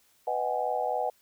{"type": "chord", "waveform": "sine", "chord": "G# minor seventh", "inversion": "first", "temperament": "just", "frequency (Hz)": [498.4, 623, 747.5, 830.6], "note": ["B4", "D#5", "F#5", "G#5"], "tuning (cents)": [16, 2, 17, 0], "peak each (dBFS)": [-33, -33, -30, -33], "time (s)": [0.27, 1.1], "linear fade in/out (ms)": 5, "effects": ["white hiss -65 dBFS RMS until 1.21 s"]}